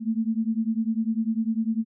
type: beating tone pair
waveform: sine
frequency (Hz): 219.6 / 229.6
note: A3 / A#3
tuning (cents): -3 / -26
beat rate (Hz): 10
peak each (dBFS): -25 / -26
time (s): 0-1.85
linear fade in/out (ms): 50
effects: none